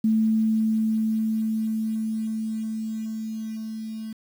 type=tone with level ramp; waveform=sine; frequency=220 Hz; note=A3; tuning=in tune; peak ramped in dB=-17 to -31 dBFS; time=0.04-4.13 s; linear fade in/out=5 ms; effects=8-bit

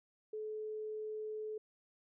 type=tone; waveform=sine; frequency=430.6 Hz; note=A4; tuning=37 cents flat; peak=-39 dBFS; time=0.33-1.58 s; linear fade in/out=5 ms; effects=none

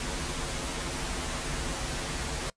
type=noise with comb filter; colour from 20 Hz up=pink; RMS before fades=-33 dBFS; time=0-2.5 s; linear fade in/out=2 ms; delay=10 ms; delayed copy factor=-0.85; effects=noise-tail reverb RT60 0.1 s tail -22 dB re dry + resampled to 22050 Hz

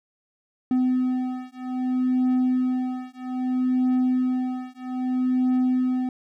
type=beating tone pair; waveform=triangle; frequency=253.9 / 254.52 Hz; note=B3 / C4; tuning=+48 / -48 cents; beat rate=0.62 Hz; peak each=-22 dBFS; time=0.71-6.09 s; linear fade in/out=2 ms; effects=none

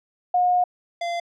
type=tone pair in turn; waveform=sine / square; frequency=720 / 688.4 Hz; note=F#5 / F5; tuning=-47 / -25 cents; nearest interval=minor second; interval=78 cents; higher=first; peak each=-16 / -25 dBFS; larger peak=first; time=0.34-0.64 / 1.01-1.2 s; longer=first; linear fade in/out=5 ms; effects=low-pass 5000 Hz 12 dB/octave

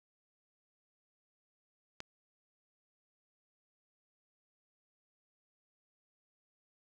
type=click; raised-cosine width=0.2 ms; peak=-24 dBFS; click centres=2.004 s; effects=none

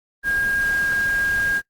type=tone in noise; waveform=sine; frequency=1622 Hz; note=G#6; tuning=41 cents flat; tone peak=-18 dBFS; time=0.23-1.62 s; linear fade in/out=50 ms; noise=pink; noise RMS=-34 dBFS; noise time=0.23-1.62 s; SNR=+13 dB; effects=noise-tail reverb RT60 0.1 s tail -20 dB re dry + Opus 32 kbps

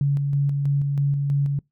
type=tone with tremolo; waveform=sine; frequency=141.3 Hz; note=C#3; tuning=34 cents sharp; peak=-17 dBFS; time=0.01-1.59 s; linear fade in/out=2 ms; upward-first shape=square; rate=3.1 Hz; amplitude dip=30%; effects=noise-tail reverb RT60 0.2 s tail -26 dB re dry

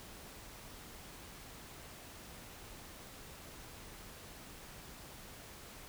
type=silence; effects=pink hiss -52 dBFS RMS until 5.88 s

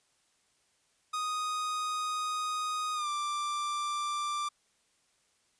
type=tone with pitch glide; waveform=45% pulse; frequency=1244.5 to 1179.4 Hz; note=D#6 to D6; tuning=0 to +7 cents; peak=-31 dBFS; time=1.13-4.49 s; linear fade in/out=10 ms; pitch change=-93 cents; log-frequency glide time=2.94-3.08 s; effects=white hiss -71 dBFS RMS until 5.59 s + resampled to 22050 Hz

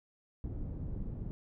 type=low-pass noise; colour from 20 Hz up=pink; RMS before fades=-39 dBFS; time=0.44-1.31 s; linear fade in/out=0 ms; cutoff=220 Hz; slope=12 dB/octave; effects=none

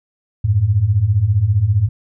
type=beating tone pair; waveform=sine; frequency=92 / 107 Hz; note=F#2 / A2; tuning=-9 / -48 cents; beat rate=15 Hz; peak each=-17 / -13 dBFS; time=0.44-1.89 s; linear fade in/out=10 ms; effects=none

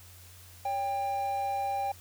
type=tone pair together; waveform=triangle; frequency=562.1 / 795 Hz; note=C#5 / G5; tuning=+24 / +24 cents; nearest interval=tritone; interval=600 cents; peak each=-37 / -27 dBFS; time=0.65-1.92 s; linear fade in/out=5 ms; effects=added 90 Hz sine -52 dBFS peak until 2 s + white hiss -54 dBFS RMS until 2 s

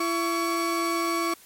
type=tone pair together; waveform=35% pulse; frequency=336.1 / 1124 Hz; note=E4 / C#6; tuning=+34 / +24 cents; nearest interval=octave + major sixth; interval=2090 cents; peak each=-25 dBFS; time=0-1.34 s; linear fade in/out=5 ms; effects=white hiss -52 dBFS RMS until 1.45 s + MP3 64 kbps

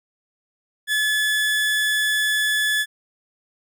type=tone; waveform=30% pulse; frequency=1719 Hz; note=A6; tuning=41 cents flat; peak=-16 dBFS; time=0.87-2.86 s; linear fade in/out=50 ms; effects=none

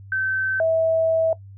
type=tone pair in turn; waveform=sine; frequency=1541 / 649.3 Hz; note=G6 / E5; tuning=-30 / -26 cents; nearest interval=octave + minor third; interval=1496 cents; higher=first; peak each=-20 / -16 dBFS; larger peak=second; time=0.12-0.6 / 0.6-1.33 s; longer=second; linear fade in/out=2 ms; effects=noise-tail reverb RT60 0.1 s tail -18 dB re dry + added 98 Hz sine -39 dBFS peak until 1.57 s

